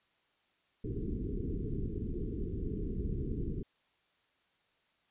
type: low-pass noise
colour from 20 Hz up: pink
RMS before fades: -36 dBFS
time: 0.84-3.63 s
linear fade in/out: 5 ms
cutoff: 440 Hz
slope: 96 dB/octave
effects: white hiss -73 dBFS RMS until 5.1 s + resampled to 8000 Hz